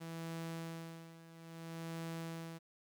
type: tone with tremolo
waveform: sawtooth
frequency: 164.81 Hz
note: E3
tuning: in tune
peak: -37 dBFS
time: 0-2.59 s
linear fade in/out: 20 ms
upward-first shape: sine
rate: 0.6 Hz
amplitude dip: 80%
effects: 12-bit